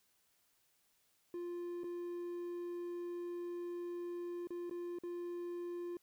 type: tone with dropouts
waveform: triangle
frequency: 349.2 Hz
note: F4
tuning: in tune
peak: -38 dBFS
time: 1.34-5.97 s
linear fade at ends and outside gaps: 2 ms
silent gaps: 1.835-1.841 / 4.472-4.505 / 4.697-4.71 / 4.987-5.035 s
effects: white hiss -75 dBFS RMS until 6.02 s